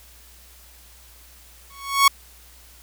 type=tone with exponential growth; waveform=sawtooth; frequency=1108.7 Hz; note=C#6; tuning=in tune; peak=-5 dBFS; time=1.7-2.08 s; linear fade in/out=5 ms; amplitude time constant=81 ms; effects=added 60 Hz sine -50 dBFS peak until 2.82 s + white hiss -50 dBFS RMS until 2.82 s